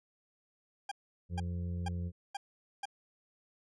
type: tone bursts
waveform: 40% pulse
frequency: 801 Hz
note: G5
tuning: 37 cents sharp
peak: -35 dBFS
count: 5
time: 0.89-2.855 s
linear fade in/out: 5 ms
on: 25 ms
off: 460 ms
type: harmonic tone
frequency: 87.31 Hz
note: F2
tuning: in tune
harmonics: 1 / 2 / 4 / 5 / 6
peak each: -35 / -40 / -57 / -55 / -58 dBFS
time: 1.29-2.12 s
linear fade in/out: 50 ms
effects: resampled to 22050 Hz